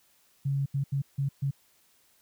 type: tone bursts at uneven times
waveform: sine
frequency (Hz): 138.59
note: C#3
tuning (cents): 0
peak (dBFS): -25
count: 5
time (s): 0.45-0.66 / 0.74-0.84 / 0.92-1.02 / 1.18-1.29 / 1.42-1.51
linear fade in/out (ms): 10
effects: white hiss -65 dBFS RMS until 2.21 s